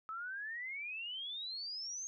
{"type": "exponential sweep", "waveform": "sine", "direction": "up", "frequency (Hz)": [1281, 6500], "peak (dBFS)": -40, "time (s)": [0.09, 2.07], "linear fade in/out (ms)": 0, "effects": []}